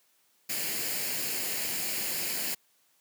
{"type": "noise with comb filter", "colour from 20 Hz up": "white", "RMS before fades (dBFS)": -32, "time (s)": [0.49, 2.55], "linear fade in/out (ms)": 10, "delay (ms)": 0.42, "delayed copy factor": 0.55, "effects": ["white hiss -68 dBFS RMS until 3 s", "high-pass 150 Hz 12 dB/octave"]}